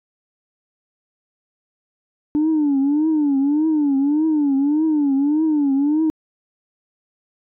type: tone with vibrato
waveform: sine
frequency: 293.7 Hz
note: D4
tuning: in tune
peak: -13 dBFS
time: 2.35-6.1 s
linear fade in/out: 0 ms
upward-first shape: triangle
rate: 1.7 Hz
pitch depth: 160 cents each way
effects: tanh soft clip ceiling -12 dBFS